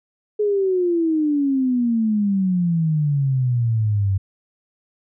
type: exponential sweep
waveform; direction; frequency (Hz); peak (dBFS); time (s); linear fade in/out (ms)
sine; down; 424.9 to 94.8; -16; 0.39-4.18; 10
effects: none